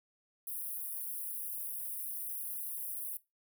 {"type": "high-pass noise", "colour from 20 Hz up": "white", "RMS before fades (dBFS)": -40, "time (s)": [0.47, 3.17], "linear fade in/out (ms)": 2, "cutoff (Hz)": 9500, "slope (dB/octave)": 96, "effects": ["noise-tail reverb RT60 0.2 s tail -18 dB re dry"]}